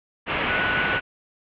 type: low-pass noise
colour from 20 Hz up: white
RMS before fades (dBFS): -25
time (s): 0.26-1.01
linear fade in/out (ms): 50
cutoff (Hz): 2900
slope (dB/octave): 48
type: tone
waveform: sine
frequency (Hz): 1480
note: F#6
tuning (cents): 0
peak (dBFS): -24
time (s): 0.48-1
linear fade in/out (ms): 10
effects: none